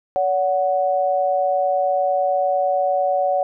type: tone pair together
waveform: sine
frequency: 568.9 / 740 Hz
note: C#5 / F#5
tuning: +45 / 0 cents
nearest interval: perfect fourth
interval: 455 cents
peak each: -19 dBFS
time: 0.16-3.43 s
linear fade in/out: 0 ms
effects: none